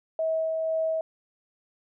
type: tone with tremolo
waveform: sine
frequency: 643 Hz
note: E5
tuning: 43 cents flat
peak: -23 dBFS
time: 0.19-1.01 s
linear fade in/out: 2 ms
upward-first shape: sine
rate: 2 Hz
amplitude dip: 25%
effects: none